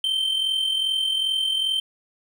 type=tone with amplitude modulation; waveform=triangle; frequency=3115 Hz; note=G7; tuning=12 cents flat; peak=-17 dBFS; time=0.04-1.8 s; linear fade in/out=2 ms; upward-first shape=sine; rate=42.5 Hz; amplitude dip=50%; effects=none